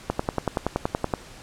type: click train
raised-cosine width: 1 ms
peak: -8 dBFS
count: 12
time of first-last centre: 0.1-1.138 s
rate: 10.6 Hz
effects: pink hiss -45 dBFS RMS until 1.42 s + low-pass 9000 Hz 12 dB/octave